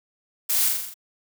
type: noise with echo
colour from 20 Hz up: blue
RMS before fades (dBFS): -23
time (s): 0.49-0.69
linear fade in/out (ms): 10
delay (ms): 42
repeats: 6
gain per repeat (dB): -3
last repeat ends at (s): 0.942
effects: none